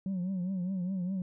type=tone with vibrato; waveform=sine; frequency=185 Hz; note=F#3; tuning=in tune; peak=-28 dBFS; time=0.06-1.22 s; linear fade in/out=2 ms; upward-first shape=triangle; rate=4.9 Hz; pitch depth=110 cents each way; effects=tanh soft clip ceiling -29 dBFS